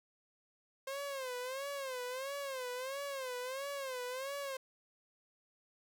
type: tone with vibrato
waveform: sawtooth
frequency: 529 Hz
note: C5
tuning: 19 cents sharp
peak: -35 dBFS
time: 0.87-4.57 s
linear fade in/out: 5 ms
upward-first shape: sine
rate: 1.5 Hz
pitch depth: 120 cents each way
effects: none